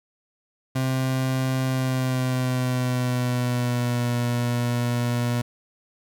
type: tone with pitch glide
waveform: 30% pulse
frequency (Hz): 130.81 to 120.65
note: C3 to B2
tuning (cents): 0 to -40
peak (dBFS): -19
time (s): 0.75-5.42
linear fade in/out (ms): 10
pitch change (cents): -140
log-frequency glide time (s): 1.66-4.15
effects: none